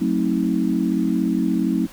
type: chord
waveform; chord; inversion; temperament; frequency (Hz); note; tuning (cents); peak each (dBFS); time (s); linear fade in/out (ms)
sine; F# diminished seventh; none; just; 185 / 222 / 266.4 / 319.7; F#3 / A3 / C4 / Eb4; 0 / +16 / +31 / +47; -23; 0-1.87; 20
effects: pink hiss -44 dBFS RMS until 1.92 s